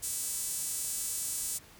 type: tone with high-pass filter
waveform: sawtooth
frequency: 329.6 Hz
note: E4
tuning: in tune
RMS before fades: -35 dBFS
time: 0.02-1.59 s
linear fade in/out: 20 ms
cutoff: 8300 Hz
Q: 1.9
effects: pink hiss -55 dBFS RMS until 1.79 s